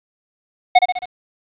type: tone with echo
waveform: square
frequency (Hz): 730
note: F#5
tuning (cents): -24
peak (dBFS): -6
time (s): 0.75-0.79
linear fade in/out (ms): 10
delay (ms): 67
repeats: 4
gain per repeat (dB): -5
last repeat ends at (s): 1.058
effects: resampled to 8000 Hz + 7-bit